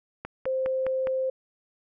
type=click train; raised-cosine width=0.5 ms; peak=-19 dBFS; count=5; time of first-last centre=0.25-1.071 s; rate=4.87 Hz
type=tone; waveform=sine; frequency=523.3 Hz; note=C5; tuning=in tune; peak=-24 dBFS; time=0.46-1.3 s; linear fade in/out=5 ms
effects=none